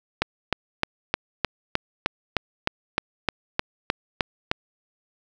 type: click train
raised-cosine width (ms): 0.3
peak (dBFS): -4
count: 15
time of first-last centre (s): 0.22-4.514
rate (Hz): 3.26
effects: none